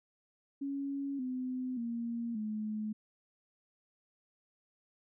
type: tone with pitch steps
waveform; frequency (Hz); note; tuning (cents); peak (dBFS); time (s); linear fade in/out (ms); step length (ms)
sine; 278 / 254.9 / 233.8 / 214.4; C#4 / C4 / A#3 / A3; +5 / -45 / +5 / -45; -34; 0.61-2.93; 10; 580
effects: none